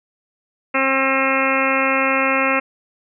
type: harmonic tone with a mistuned harmonic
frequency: 267.5 Hz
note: C4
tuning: 38 cents sharp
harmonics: 1 / 2 / 3 / 4 / 5 / 6 / 7 / 8 / 9 / 10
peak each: -24 / -22 / -28 / -24 / -23 / -28 / -26 / -23 / -25 / -25 dBFS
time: 0.74-2.6 s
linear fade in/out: 10 ms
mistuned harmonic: 9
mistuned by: +18 cents
effects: none